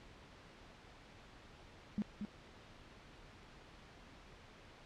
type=tone with echo; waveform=sine; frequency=207.7 Hz; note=G#3; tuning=in tune; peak=-33 dBFS; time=1.98-2.02 s; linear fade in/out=0 ms; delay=230 ms; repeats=1; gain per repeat=-6 dB; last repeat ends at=2.25 s; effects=pink hiss -58 dBFS RMS until 4.85 s + low-pass 4000 Hz 12 dB/octave